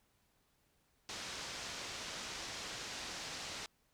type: low-pass noise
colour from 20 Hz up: white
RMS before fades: -45 dBFS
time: 1.09-3.66 s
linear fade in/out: 0 ms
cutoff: 6300 Hz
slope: 24 dB/octave
effects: pink hiss -75 dBFS RMS until 3.93 s